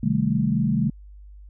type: chord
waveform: sine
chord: A half-diminished seventh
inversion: first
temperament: equal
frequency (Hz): 130.81 / 155.56 / 196 / 220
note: C3 / Eb3 / G3 / A3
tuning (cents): 0 / 0 / 0 / 0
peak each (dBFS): -26 / -25 / -24 / -23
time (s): 0.03-0.9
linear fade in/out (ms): 5
effects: added 50 Hz sine -41 dBFS peak until 1.49 s